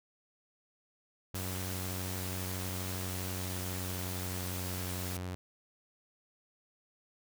sawtooth tone with pitch glide, 92.4 to 90.81 Hz, F#2 to F#2, -2 to -32 cents, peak -33 dBFS, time 1.34-5.35 s, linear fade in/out 0 ms, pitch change -30 cents, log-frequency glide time 2.93-4.76 s
white noise, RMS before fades -42 dBFS, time 1.35-5.17 s, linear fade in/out 2 ms
effects none

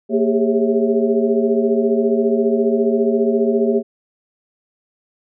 sine tone cluster, 231.1 / 396.1 / 410.8 / 547 / 658 Hz, A#3 / G4 / G#4 / C#5 / E5, -15 / +18 / -19 / -23 / -3 cents, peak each -18 / -18 / -19 / -24 / -27 dBFS, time 0.09-3.83 s, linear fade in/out 50 ms, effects none

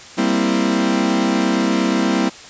40% pulse chord, C dominant seventh, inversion second, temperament equal, 196 / 233.1 / 261.6 / 329.6 Hz, G3 / Bb3 / C4 / E4, 0 / 0 / 0 / 0 cents, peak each -20 dBFS, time 0.17-2.3 s, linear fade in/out 20 ms, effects white hiss -38 dBFS RMS until 2.49 s + resampled to 16000 Hz

